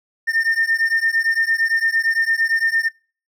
triangle beating tone pair, 1809 / 1817.8 Hz, A6 / A#6, +48 / -44 cents, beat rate 8.8 Hz, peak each -16 / -16 dBFS, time 0.27-2.89 s, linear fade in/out 20 ms, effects noise-tail reverb RT60 0.4 s tail -26 dB re dry + tanh soft clip ceiling -10 dBFS

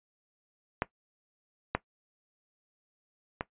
clicks, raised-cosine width 0.5 ms, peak -12 / -11 / -16 dBFS, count 3, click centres 0.821 / 1.75 / 3.409 s, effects noise-tail reverb RT60 0.1 s tail -17 dB re dry + resampled to 8000 Hz

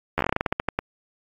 slowing click train, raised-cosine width 0.5 ms, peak -7 dBFS, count 15, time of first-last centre 0.18-0.79 s, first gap 12 ms, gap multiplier 1.18, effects AAC 32 kbps

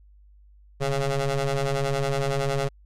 20% pulse ring-modulated tone, 136.8 Hz, C#3, 23 cents flat, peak -15 dBFS, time 0.8-2.69 s, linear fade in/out 20 ms, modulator 279 Hz, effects added 50 Hz sine -50 dBFS peak until 2.85 s + low-pass 9000 Hz 12 dB/octave

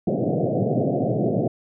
pink band-pass noise, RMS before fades -22 dBFS, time 0.07-1.48 s, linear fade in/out 5 ms, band 110 to 710 Hz, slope 96 dB/octave, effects none

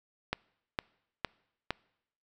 click train, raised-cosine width 0.3 ms, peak -14 dBFS, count 4, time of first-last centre 0.33-1.706 s, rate 2.18 Hz, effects noise-tail reverb RT60 0.8 s tail -25 dB re dry

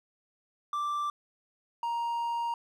triangle tone pair in turn, 1174.7 / 937.2 Hz, D6 / A#5, 0 / +9 cents, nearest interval major third, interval 391 cents, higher first, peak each -27 dBFS, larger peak neither, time 0.73-1.1 / 1.83-2.54 s, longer second, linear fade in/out 2 ms, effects none

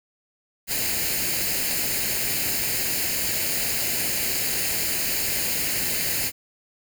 white noise with comb filter, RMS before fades -25 dBFS, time 0.67-6.32 s, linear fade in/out 50 ms, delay 0.43 ms, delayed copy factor +0.65, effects none

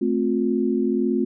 sine chord, F major, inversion first, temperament equal with one note detuned, 220 / 261.6 / 356.2 Hz, A3 / C4 / F4, 0 / 0 / +34 cents, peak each -23 dBFS, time 0.01-1.25 s, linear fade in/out 10 ms, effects none

